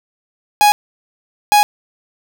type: tone bursts at uneven times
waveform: 45% pulse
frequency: 830.6 Hz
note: G#5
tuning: in tune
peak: -7 dBFS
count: 2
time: 0.61-0.72 / 1.52-1.63 s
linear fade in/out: 0 ms
effects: none